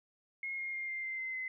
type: tone with pitch steps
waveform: sine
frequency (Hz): 2156 / 2137 / 2119 / 2101 / 2083 / 2065 / 2047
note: C#7 / C7 / C7 / C7 / C7 / C7 / C7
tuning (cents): -49 / +36 / +21 / +7 / -8 / -23 / -38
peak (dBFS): -36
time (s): 0.43-1.48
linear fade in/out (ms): 2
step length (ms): 150
effects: none